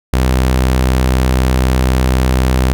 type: tone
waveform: sawtooth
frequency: 64 Hz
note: C2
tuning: 38 cents flat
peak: -6 dBFS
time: 0.13-2.73 s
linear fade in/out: 0 ms
effects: none